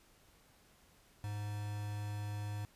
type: tone with quantisation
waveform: triangle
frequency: 103.83 Hz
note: G#2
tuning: in tune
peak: -36 dBFS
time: 1.24-2.65 s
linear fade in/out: 0 ms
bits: 8
effects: pink hiss -66 dBFS RMS until 2.75 s + resampled to 32000 Hz